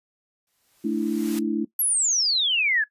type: noise with exponential growth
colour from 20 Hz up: white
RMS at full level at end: -34 dBFS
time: 0.47-1.39 s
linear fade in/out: 2 ms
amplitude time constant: 200 ms
type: chord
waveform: sine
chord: A suspended fourth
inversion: none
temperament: equal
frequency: 220 / 293.7 / 329.6 Hz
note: A3 / D4 / E4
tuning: 0 / 0 / 0 cents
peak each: -26 / -26 / -26 dBFS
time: 0.84-1.65 s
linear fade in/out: 10 ms
type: exponential sweep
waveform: sine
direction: down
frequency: 11840 to 1661.2 Hz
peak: -19 dBFS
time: 1.79-2.84 s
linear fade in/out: 5 ms
effects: noise-tail reverb RT60 0.1 s tail -18 dB re dry + resampled to 32000 Hz